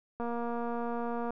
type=click train; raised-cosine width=1 ms; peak=-23 dBFS; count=262; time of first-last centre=0.2-1.306 s; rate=236 Hz; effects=none